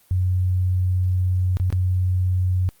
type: tone with dropouts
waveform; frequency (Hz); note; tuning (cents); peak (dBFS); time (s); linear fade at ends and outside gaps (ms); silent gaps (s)
sine; 91.7; F#2; -15; -17; 0.11-2.69; 0; 1.57-1.599 / 1.703-1.726
effects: white hiss -57 dBFS RMS until 2.8 s + Opus 32 kbps